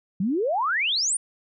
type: exponential sweep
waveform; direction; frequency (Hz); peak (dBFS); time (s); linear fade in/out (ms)
sine; up; 174.61 to 9730; -21; 0.2-1.17; 5
effects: none